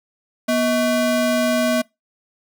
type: ring-modulated tone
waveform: square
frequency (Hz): 440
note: A4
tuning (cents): 0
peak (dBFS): -14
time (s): 0.48-1.82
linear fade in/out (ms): 10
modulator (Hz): 197
effects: noise-tail reverb RT60 0.2 s tail -23 dB re dry